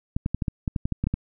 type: clicks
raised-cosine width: 5 ms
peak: -12 dBFS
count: 12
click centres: 0.165 / 0.261 / 0.346 / 0.422 / 0.482 / 0.678 / 0.762 / 0.855 / 0.923 / 1.04 / 1.07 / 1.14 s
effects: none